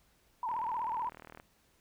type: tone with vibrato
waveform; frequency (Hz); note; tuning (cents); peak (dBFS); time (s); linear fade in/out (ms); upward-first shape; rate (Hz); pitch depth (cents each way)
sine; 937; A#5; +9; -32; 0.43-1.09; 2; triangle; 16; 160
type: click train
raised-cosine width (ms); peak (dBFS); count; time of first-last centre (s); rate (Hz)
0.5; -33; 37; 0.49-1.399; 39.6
effects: pink hiss -69 dBFS RMS until 1.8 s